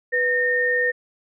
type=tone pair together; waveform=sine; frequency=493.7 / 1832 Hz; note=B4 / A#6; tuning=-1 / -31 cents; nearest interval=octave + major seventh; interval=2270 cents; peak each=-23 / -19 dBFS; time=0.12-0.92 s; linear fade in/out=20 ms; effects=none